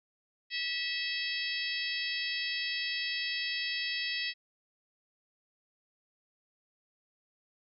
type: harmonic tone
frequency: 650 Hz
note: E5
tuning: 24 cents flat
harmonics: 3 / 4 / 5 / 6 / 7 / 8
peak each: -37 / -38 / -39 / -40 / -40 / -41 dBFS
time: 0.5-4.34 s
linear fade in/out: 50 ms
effects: none